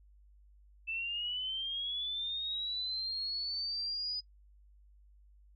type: linear sweep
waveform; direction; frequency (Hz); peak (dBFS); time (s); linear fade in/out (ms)
sine; up; 2637 to 4978; -34; 0.87-4.21; 20
effects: noise-tail reverb RT60 0.1 s tail -24 dB re dry + added 50 Hz sine -58 dBFS peak until 5.55 s